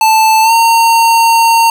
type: tone with pitch glide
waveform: square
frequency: 880 to 916.3 Hz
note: A5 to A#5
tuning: 0 to -30 cents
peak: -6 dBFS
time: 0.01-1.7 s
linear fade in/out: 2 ms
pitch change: +70 cents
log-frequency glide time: 0.42-0.52 s
effects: none